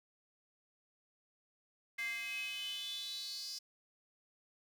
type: tone with high-pass filter sweep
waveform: square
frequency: 231.9 Hz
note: A#3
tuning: 9 cents flat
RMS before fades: -42 dBFS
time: 1.98-3.59 s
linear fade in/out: 10 ms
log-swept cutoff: 2000 to 5100 Hz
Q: 8.2
effects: none